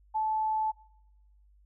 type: tone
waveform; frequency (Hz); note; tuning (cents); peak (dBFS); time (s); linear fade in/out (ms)
sine; 870; A5; -20; -26; 0.14-0.72; 20
effects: noise-tail reverb RT60 0.9 s tail -22 dB re dry + added 50 Hz sine -58 dBFS peak until 1.65 s